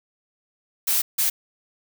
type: noise bursts at uneven times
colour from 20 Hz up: blue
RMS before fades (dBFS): -21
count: 2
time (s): 0.87-1.02 / 1.18-1.3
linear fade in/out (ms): 10
effects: none